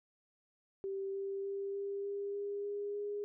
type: tone with pitch steps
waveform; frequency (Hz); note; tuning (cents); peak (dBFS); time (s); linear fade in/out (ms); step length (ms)
sine; 389.9 / 392.8 / 395.8 / 398.8 / 401.8 / 404.8 / 407.9 / 410.9; G4 / G4 / G4 / G4 / G4 / G#4 / G#4 / G#4; -9 / +4 / +17 / +30 / +43 / -44 / -31 / -18; -36; 0.84-3.24; 0; 300
effects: none